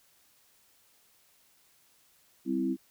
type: chord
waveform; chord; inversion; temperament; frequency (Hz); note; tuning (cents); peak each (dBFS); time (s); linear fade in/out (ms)
sine; C major; second; equal; 196 / 261.6 / 329.6; G3 / C4 / E4; 0 / 0 / 0; -34 / -30 / -31; 2.45-2.77; 50
effects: white hiss -65 dBFS RMS until 2.9 s